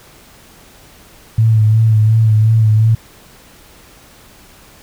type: tone with vibrato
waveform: sine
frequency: 110 Hz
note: A2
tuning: in tune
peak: -7 dBFS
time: 1.38-2.95 s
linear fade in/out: 5 ms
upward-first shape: sine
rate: 2.8 Hz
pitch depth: 38 cents each way
effects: pink hiss -43 dBFS RMS until 4.82 s